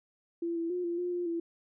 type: tone with pitch steps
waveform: sine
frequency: 338.8 / 333.4 / 358.1 / 343 / 355 / 352 / 336.2 Hz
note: E4 / E4 / F4 / F4 / F4 / F4 / E4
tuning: +48 / +20 / +43 / -31 / +28 / +14 / +34 cents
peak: -30 dBFS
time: 0.42-1.4 s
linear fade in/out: 5 ms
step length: 140 ms
effects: none